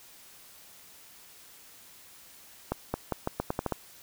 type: accelerating click train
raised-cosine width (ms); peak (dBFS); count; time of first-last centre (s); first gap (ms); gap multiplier
1; -14; 9; 2.72-3.723; 220; 0.83
effects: white hiss -53 dBFS RMS until 4.02 s